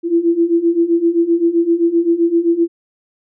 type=beating tone pair; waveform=sine; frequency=332.9 / 340.6 Hz; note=E4 / F4; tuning=+17 / -43 cents; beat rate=7.7 Hz; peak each=-16 / -13 dBFS; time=0.03-2.68 s; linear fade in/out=50 ms; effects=none